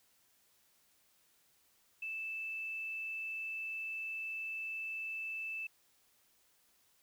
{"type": "tone with quantisation", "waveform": "sine", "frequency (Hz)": 2637, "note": "E7", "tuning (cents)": 0, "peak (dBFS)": -38, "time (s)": [2.02, 5.67], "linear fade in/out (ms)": 5, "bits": 11, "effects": ["white hiss -71 dBFS RMS until 7.02 s"]}